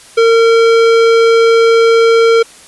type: tone with hard clipping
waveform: sine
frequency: 457.4 Hz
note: A#4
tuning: 33 cents flat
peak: -7 dBFS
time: 0.17-2.43 s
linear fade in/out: 10 ms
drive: 16 dB
effects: white hiss -38 dBFS RMS until 2.67 s + resampled to 24000 Hz